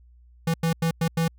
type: tone bursts at uneven times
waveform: square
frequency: 164.81 Hz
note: E3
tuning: in tune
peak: -21 dBFS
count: 5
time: 0.47-0.54 / 0.63-0.73 / 0.82-0.91 / 1.01-1.08 / 1.17-1.28 s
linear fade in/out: 5 ms
effects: added 60 Hz sine -50 dBFS peak until 1.38 s